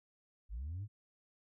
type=linear sweep; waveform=sine; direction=up; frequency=46.04 to 110 Hz; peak=-37 dBFS; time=0.49-0.88 s; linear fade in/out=50 ms; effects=tanh soft clip ceiling -37 dBFS